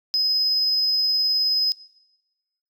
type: tone with tremolo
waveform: sine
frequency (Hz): 5060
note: D#8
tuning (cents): +28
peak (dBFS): -16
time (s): 0.14-1.72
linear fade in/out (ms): 0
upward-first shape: triangle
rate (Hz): 19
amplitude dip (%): 25
effects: noise-tail reverb RT60 1.0 s tail -21 dB re dry + tanh soft clip ceiling -15 dBFS